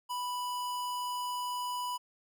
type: tone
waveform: square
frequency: 987.8 Hz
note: B5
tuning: in tune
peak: -34 dBFS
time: 0.09-1.98 s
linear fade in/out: 20 ms
effects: none